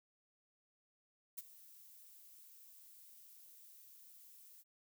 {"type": "noise with ADSR envelope", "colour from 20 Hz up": "violet", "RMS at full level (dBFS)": -43, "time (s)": [1.37, 4.64], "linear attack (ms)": 16, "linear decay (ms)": 27, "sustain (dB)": -17, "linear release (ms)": 39, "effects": []}